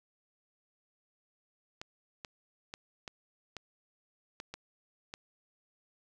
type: clicks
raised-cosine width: 0.2 ms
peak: -24 dBFS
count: 8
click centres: 1.815 / 2.248 / 2.739 / 3.078 / 3.567 / 4.401 / 4.54 / 5.139 s
effects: none